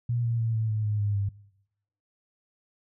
sine tone with pitch steps, 119.6 / 116.6 / 113.67 / 110.82 / 108.04 / 105.33 / 102.68 / 100.11 Hz, A#2 / A#2 / A#2 / A2 / A2 / G#2 / G#2 / G2, +45 / +1 / -43 / +13 / -31 / +25 / -19 / +37 cents, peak -24 dBFS, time 0.09-1.29 s, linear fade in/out 5 ms, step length 150 ms, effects noise-tail reverb RT60 0.8 s tail -22 dB re dry

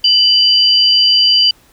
sine tone pair together, 2986 / 4740 Hz, F#7 / D8, +15 / +15 cents, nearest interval minor sixth, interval 800 cents, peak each -10 dBFS, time 0.04-1.51 s, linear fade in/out 5 ms, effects pink hiss -49 dBFS RMS until 1.72 s

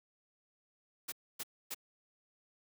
white noise bursts, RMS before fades -40 dBFS, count 3, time 1.08-1.746 s, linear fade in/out 10 ms, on 42 ms, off 270 ms, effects high-pass 150 Hz 12 dB/octave

